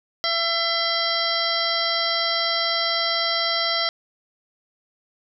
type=harmonic tone with a mistuned harmonic; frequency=672 Hz; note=E5; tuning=33 cents sharp; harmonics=1 / 2 / 3 / 5 / 6 / 7 / 8; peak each=-28 / -28 / -28 / -28 / -28 / -28 / -28 dBFS; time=0.24-3.89 s; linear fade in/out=0 ms; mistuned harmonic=5; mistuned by=-76 cents; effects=none